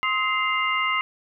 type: tone cluster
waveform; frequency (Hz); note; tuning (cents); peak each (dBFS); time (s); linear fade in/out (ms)
sine; 1051 / 1274 / 2084 / 2804; C6 / D#6 / C7 / F7; +7 / +41 / -7 / +6; -27 / -27 / -24 / -29; 0.03-1.01; 0
effects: none